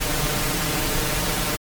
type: noise with comb filter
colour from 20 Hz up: pink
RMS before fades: -23 dBFS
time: 0-1.57 s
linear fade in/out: 20 ms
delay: 6.6 ms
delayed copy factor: +0.7
effects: MP3 96 kbps